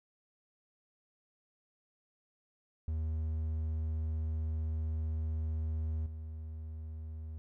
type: tone with level steps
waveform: triangle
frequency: 78.9 Hz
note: D#2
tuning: 25 cents sharp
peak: -30 / -38 dBFS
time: 2.88-7.38 s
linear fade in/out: 0 ms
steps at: 6.06 s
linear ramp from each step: 5 ms
effects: none